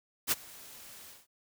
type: noise with ADSR envelope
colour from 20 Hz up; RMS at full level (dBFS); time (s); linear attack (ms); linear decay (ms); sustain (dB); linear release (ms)
white; -26; 0.27-1.27; 46; 28; -24; 190
effects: none